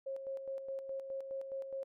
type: tone with tremolo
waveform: sine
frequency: 540 Hz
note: C#5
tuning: 45 cents flat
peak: -37 dBFS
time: 0.06-1.84 s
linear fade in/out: 10 ms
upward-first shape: square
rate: 4.8 Hz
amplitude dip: 50%
effects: none